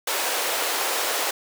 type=high-pass noise; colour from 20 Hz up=pink; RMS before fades=-25 dBFS; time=0.07-1.31 s; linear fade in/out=5 ms; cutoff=440 Hz; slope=24 dB/octave; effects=none